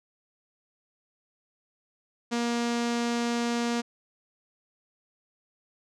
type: tone with low-pass filter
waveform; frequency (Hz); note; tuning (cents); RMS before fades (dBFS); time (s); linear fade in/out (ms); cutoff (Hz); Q
sawtooth; 236.6; A#3; +26; -28; 2.31-3.82; 20; 6400; 1.4
effects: none